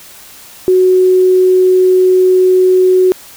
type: tone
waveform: sine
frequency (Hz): 370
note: F#4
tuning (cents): 0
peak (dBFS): -5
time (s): 0.68-3.12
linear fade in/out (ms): 0
effects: white hiss -36 dBFS RMS until 3.36 s